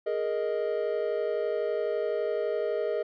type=chord; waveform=triangle; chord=Ab suspended second; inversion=none; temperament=just; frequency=415.3 / 467.2 / 623 Hz; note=Ab4 / Bb4 / Eb5; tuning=0 / +4 / +2 cents; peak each=-29 dBFS; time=0.06-3.03 s; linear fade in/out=10 ms; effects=resampled to 11025 Hz